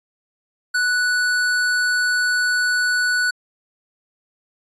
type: tone with hard clipping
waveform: sine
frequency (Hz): 1480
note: F#6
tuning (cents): 0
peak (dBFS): -18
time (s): 0.74-3.31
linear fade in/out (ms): 10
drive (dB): 18
effects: resampled to 22050 Hz